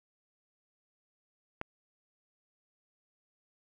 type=click; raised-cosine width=0.5 ms; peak=-20 dBFS; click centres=1.614 s; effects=10-bit

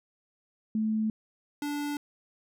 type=tone pair in turn; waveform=sine / square; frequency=217.9 / 291.1 Hz; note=A3 / D4; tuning=-17 / -15 cents; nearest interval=perfect fourth; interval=502 cents; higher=second; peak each=-25 / -31 dBFS; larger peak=first; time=0.75-1.1 / 1.62-1.97 s; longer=neither; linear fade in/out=2 ms; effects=none

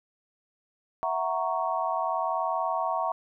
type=chord; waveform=sine; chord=F# dominant seventh; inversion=third; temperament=equal; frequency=659.3 / 740 / 932.3 / 1108.7 Hz; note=E5 / F#5 / A#5 / C#6; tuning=0 / 0 / 0 / 0 cents; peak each=-31 dBFS; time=1.03-3.12 s; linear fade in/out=0 ms; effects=none

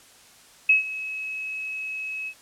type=tone with ADSR envelope; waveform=sine; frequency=2569 Hz; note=E7; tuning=45 cents flat; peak=-12 dBFS; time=0.69-2.34 s; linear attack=6 ms; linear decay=130 ms; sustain=-17 dB; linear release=65 ms; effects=white hiss -52 dBFS RMS until 2.41 s + low-pass 10000 Hz 12 dB/octave

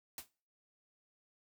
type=noise with exponential decay; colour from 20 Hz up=white; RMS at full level=-40 dBFS; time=0.18-0.29 s; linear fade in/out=1 ms; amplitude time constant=22 ms; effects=noise-tail reverb RT60 0.4 s tail -22 dB re dry

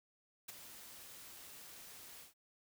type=noise with ADSR envelope; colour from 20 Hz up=white; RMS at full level=-45 dBFS; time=0.48-2.34 s; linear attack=10 ms; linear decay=19 ms; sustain=-9 dB; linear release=140 ms; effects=none

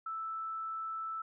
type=tone; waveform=sine; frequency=1318.5 Hz; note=E6; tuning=in tune; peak=-36 dBFS; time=0.06-1.22 s; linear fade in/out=5 ms; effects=none

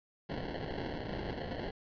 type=noise with sample-and-hold; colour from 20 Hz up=white; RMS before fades=-39 dBFS; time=0.29-1.71 s; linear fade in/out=5 ms; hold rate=1225 Hz; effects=resampled to 11025 Hz

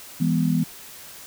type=chord; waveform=sine; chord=E major; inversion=none; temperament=equal with one note detuned; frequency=164.81 / 204.1 / 246.9 Hz; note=E3 / G#3 / B3; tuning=0 / -30 / 0 cents; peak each=-21 / -25 / -23 dBFS; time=0.2-0.64 s; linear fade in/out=10 ms; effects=white hiss -42 dBFS RMS until 1.26 s

